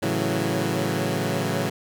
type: chord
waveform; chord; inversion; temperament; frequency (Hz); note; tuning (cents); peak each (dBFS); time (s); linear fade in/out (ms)
15% pulse; F# minor seventh; first; equal with one note detuned; 110 / 139.72 / 164.81 / 185; A2 / C#3 / E3 / F#3; 0 / +14 / 0 / 0; -22; 0.02-1.7; 10
effects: none